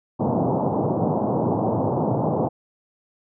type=band-pass noise; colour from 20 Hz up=pink; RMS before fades=-22 dBFS; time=0.19-2.49 s; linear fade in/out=20 ms; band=110 to 940 Hz; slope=48 dB/octave; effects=none